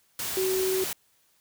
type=tone in noise; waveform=sine; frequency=376.6 Hz; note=F#4; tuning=31 cents sharp; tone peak=-24 dBFS; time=0.37-0.84 s; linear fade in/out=2 ms; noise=white; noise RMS=-32 dBFS; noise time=0.19-0.93 s; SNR=+5 dB; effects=white hiss -66 dBFS RMS until 1.4 s